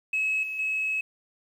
sine tone with level steps, 2574 Hz, E7, 42 cents flat, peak -22 / -30 / -24 dBFS, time 0.13-1.01 s, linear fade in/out 5 ms, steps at 0.43 / 0.59 s, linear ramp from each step 2 ms, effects tanh soft clip ceiling -20 dBFS + 9-bit

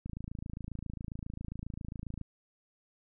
click train, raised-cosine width 5 ms, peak -27 dBFS, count 60, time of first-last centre 0.06-2.213 s, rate 27.4 Hz, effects none

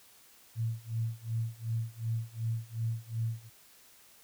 sine tone with tremolo, 113.8 Hz, A#2, 41 cents flat, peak -28 dBFS, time 0.55-3.5 s, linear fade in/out 50 ms, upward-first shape sine, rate 2.7 Hz, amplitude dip 95%, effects white hiss -59 dBFS RMS until 4.23 s

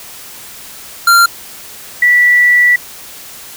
square / sine tone pair in turn, 1384 / 1957.3 Hz, F6 / B6, -16 / -16 cents, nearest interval tritone, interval 600 cents, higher second, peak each -5 dBFS, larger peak neither, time 1.07-1.26 / 2.02-2.76 s, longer second, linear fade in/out 5 ms, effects white hiss -32 dBFS RMS until 3.56 s

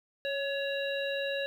harmonic tone with a mistuned harmonic, 554.4 Hz, C#5, in tune, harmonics 1 / 3 / 5 / 7, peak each -32 / -37 / -39 / -40 dBFS, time 0.25-1.46 s, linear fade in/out 0 ms, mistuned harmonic 3, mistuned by +27 cents, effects 10-bit

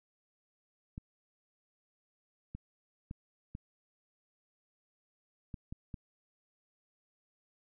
clicks, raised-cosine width 5 ms, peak -29 dBFS, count 7, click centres 0.979 / 2.55 / 3.111 / 3.551 / 5.542 / 5.725 / 5.942 s, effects none

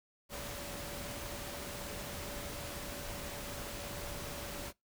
sine tone in noise, 575 Hz, D5, 37 cents flat, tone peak -49 dBFS, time 0.29-4.73 s, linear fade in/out 50 ms, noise pink, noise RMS -43 dBFS, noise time 0.29-4.73 s, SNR -9 dB, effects noise-tail reverb RT60 0.2 s tail -25 dB re dry

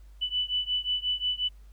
sine beating tone pair, 2980 / 2985.6 Hz, F#7 / F#7, +12 / +15 cents, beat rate 5.6 Hz, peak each -29 / -30 dBFS, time 0.21-1.49 s, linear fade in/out 20 ms, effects added 50 Hz sine -47 dBFS peak until 1.72 s + pink hiss -67 dBFS RMS until 1.72 s

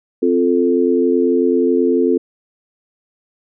sine chord, F major, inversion second, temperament equal, 261.6 / 349.2 / 440 Hz, C4 / F4 / A4, 0 / 0 / 0 cents, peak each -16 dBFS, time 0.22-2.18 s, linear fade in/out 10 ms, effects none

